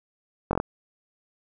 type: slowing click train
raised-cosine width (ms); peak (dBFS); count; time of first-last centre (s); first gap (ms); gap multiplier
1; -10; 5; 0.51-0.601; 21; 1.05
effects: none